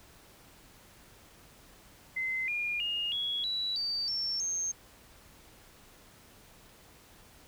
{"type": "tone with pitch steps", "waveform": "sine", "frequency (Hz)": [2059, 2420, 2845, 3345, 3932, 4622, 5434, 6388], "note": ["C7", "D#7", "F7", "G#7", "B7", "D8", "F8", "G8"], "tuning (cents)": [-28, -49, 31, 12, -8, -28, -48, 32], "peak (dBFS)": -30, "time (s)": [2.16, 4.72], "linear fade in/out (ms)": 10, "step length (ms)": 320, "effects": ["pink hiss -57 dBFS RMS until 7.47 s"]}